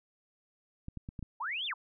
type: clicks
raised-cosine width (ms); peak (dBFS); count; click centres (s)
5; -28; 5; 0.884 / 0.973 / 1.089 / 1.192 / 1.227
type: linear two-way sweep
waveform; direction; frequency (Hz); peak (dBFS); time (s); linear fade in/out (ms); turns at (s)
sine; up then down; 801 to 3659 to 801; -33; 1.4-1.74; 10; 1.66
effects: none